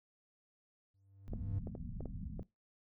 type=tone with exponential growth; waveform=triangle; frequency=97.9 Hz; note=G2; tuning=2 cents flat; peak=-31 dBFS; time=0.94-1.59 s; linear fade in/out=5 ms; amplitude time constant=140 ms
type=low-pass noise; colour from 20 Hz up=pink; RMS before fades=-44 dBFS; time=1.28-2.43 s; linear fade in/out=0 ms; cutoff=250 Hz; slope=96 dB/octave
type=clicks; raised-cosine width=2 ms; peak=-30 dBFS; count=6; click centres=1.335 / 1.672 / 1.752 / 2.007 / 2.057 / 2.395 s
effects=noise-tail reverb RT60 0.2 s tail -21 dB re dry